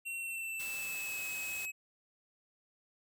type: tone with pitch glide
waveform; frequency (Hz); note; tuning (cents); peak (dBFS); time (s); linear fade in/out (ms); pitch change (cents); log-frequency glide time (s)
square; 2727 to 2559; F7 to D#7; -42 to +48; -38; 0.05-1.72; 20; -110; 0.16-1.25
type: noise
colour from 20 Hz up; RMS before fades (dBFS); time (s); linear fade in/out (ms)
white; -46; 0.59-1.66; 10
effects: none